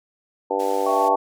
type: harmonic tone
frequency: 98 Hz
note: G2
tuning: in tune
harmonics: 3 / 4 / 5 / 6 / 7 / 8 / 9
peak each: -31 / -27 / -24 / -31 / -31 / -29 / -26 dBFS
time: 0.5-1.16 s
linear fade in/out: 10 ms
type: band-pass noise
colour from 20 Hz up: white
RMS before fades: -42 dBFS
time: 0.59-1.09 s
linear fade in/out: 10 ms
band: 670 to 11000 Hz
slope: 12 dB/octave
type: chord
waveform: sine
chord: A dominant seventh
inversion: second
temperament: equal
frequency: 659.3 / 784 / 880 / 1108.7 Hz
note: E5 / G5 / A5 / C#6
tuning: 0 / 0 / 0 / 0 cents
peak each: -24 dBFS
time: 0.86-1.16 s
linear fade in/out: 10 ms
effects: none